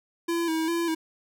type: tone with vibrato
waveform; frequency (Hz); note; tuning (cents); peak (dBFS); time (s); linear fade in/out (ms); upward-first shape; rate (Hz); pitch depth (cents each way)
square; 329.6; E4; 0; -25; 0.28-0.95; 10; square; 2.5; 45
effects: none